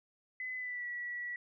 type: tone with pitch glide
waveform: sine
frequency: 2019 to 1941.2 Hz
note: B6 to B6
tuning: +38 to -30 cents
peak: -37 dBFS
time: 0.4-1.36 s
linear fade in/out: 2 ms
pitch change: -68 cents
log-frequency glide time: 0.56-0.87 s
effects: none